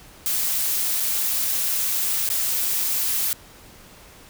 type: noise with dropouts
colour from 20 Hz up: blue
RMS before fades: -23 dBFS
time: 0.26-3.33 s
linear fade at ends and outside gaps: 0 ms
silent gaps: 1-1.003 / 2.289-2.301 s
effects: pink hiss -47 dBFS RMS until 4.29 s